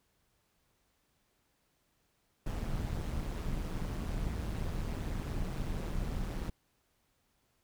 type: noise with amplitude modulation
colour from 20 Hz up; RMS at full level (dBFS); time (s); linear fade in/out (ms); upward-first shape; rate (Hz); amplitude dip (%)
brown; -33; 2.46-6.5; 5; sine; 160; 65
effects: pink hiss -75 dBFS RMS until 7.63 s